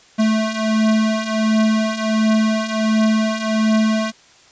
square beating tone pair, 217.6 / 219 Hz, A3 / A3, -19 / -8 cents, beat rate 1.4 Hz, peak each -21 / -17 dBFS, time 0.18-4.12 s, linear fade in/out 20 ms, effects white hiss -49 dBFS RMS until 4.51 s + resampled to 16000 Hz

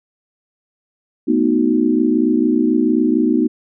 sine chord, B dominant seventh, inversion third, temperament equal, 220 / 246.9 / 311.1 / 370 Hz, A3 / B3 / D#4 / F#4, 0 / 0 / 0 / 0 cents, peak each -21 / -16 / -16 / -21 dBFS, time 1.27-3.48 s, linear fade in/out 20 ms, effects none

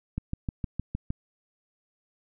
click train, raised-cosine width 5 ms, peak -17 dBFS, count 7, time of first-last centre 0.18-1.104 s, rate 6.49 Hz, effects none

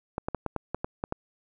clicks, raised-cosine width 1 ms, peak -15 dBFS, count 9, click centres 0.181 / 0.285 / 0.347 / 0.463 / 0.563 / 0.746 / 0.845 / 1.039 / 1.124 s, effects none

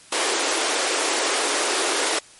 pink high-pass noise, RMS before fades -22 dBFS, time 0.12-2.19 s, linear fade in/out 5 ms, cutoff 310 Hz, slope 48 dB/octave, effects white hiss -48 dBFS RMS until 2.39 s + MP3 48 kbps

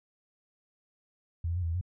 sine tone with pitch steps, 83.9 / 85.4 / 90.5 / 83.4 / 82.9 / 90.8 Hz, E2 / F2 / F#2 / E2 / E2 / F#2, +31 / -38 / -38 / +21 / +10 / -32 cents, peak -28 dBFS, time 1.44-1.812 s, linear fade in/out 5 ms, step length 62 ms, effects none

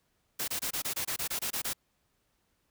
white noise bursts, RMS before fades -33 dBFS, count 12, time 0.39-1.734 s, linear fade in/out 10 ms, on 90 ms, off 24 ms, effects pink hiss -75 dBFS RMS until 2.7 s

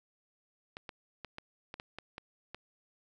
clicks, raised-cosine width 0.3 ms, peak -26 dBFS, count 9, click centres 0.769 / 0.892 / 1.247 / 1.384 / 1.741 / 1.799 / 1.986 / 2.181 / 2.546 s, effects none

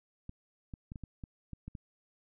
clicks, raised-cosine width 5 ms, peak -30 dBFS, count 9, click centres 0.294 / 0.738 / 0.919 / 0.958 / 1.037 / 1.238 / 1.533 / 1.68 / 1.752 s, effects none

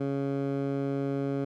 15% pulse tone with band-pass filter, 138.59 Hz, C#3, in tune, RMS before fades -30 dBFS, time 0-1.45 s, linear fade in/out 10 ms, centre 290 Hz, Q 0.72, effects none

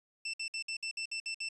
25% pulse tone bursts, 2670 Hz, E7, 22 cents sharp, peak -31 dBFS, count 9, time 0.25-1.489 s, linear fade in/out 5 ms, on 87 ms, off 57 ms, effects resampled to 24000 Hz + 10-bit

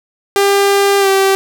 sawtooth tone with pitch glide, 398.8 to 388.1 Hz, G4 to G4, +30 to -17 cents, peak -5 dBFS, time 0.36-1.35 s, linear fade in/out 0 ms, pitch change -47 cents, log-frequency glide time 0.99-1.08 s, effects none

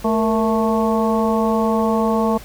harmonic tone with a mistuned harmonic, 220 Hz, A3, in tune, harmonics 1 / 2 / 3 / 4 / 5, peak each -18 / -21 / -23 / -24 / -25 dBFS, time 0.04-2.38 s, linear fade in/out 10 ms, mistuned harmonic 2, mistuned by +84 cents, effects added 50 Hz sine -40 dBFS peak until 2.44 s + pink hiss -40 dBFS RMS until 2.44 s

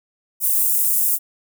white high-pass noise, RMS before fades -18 dBFS, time 0.4-1.19 s, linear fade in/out 50 ms, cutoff 9000 Hz, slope 24 dB/octave, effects none

